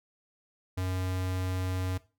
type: tone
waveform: square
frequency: 92.5 Hz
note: F#2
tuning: in tune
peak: -30 dBFS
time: 0.77-1.98 s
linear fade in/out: 10 ms
effects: noise-tail reverb RT60 0.3 s tail -17 dB re dry